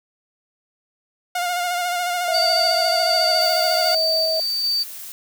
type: tone with vibrato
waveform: sawtooth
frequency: 710 Hz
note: F5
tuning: 28 cents sharp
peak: -17 dBFS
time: 1.35-3.95 s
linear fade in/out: 5 ms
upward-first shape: sine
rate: 14 Hz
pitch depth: 36 cents each way
type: tone with pitch glide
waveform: sine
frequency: 658 to 641.5 Hz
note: E5 to E5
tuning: -3 to -47 cents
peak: -21 dBFS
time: 2.28-4.4 s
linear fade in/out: 2 ms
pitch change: -44 cents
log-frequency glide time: 3.06-3.29 s
type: tone with tremolo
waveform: sine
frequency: 4608 Hz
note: D8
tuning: 34 cents flat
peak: -18 dBFS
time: 2.33-4.84 s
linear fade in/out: 20 ms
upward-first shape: square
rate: 1.3 Hz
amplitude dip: 25%
type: noise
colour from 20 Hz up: blue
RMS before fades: -35 dBFS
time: 3.41-5.12 s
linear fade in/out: 0 ms
effects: none